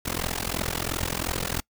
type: noise with amplitude modulation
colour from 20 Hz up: pink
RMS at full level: -25 dBFS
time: 0.05-1.61 s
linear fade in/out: 10 ms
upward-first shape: sine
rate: 42.9 Hz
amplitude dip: 100%
effects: noise-tail reverb RT60 0.1 s tail -25 dB re dry